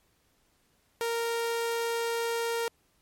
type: tone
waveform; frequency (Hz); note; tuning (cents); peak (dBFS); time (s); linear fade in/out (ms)
sawtooth; 464.2; A#4; -7; -24; 1.01-2.68; 0
effects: pink hiss -69 dBFS RMS until 3.01 s + MP3 64 kbps